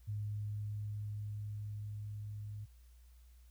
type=tone with level ramp; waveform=sine; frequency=104.6 Hz; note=G#2; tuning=13 cents sharp; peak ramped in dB=-36 to -42 dBFS; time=0.07-2.66 s; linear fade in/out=20 ms; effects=added 60 Hz sine -57 dBFS peak until 3.5 s + white hiss -73 dBFS RMS until 3.5 s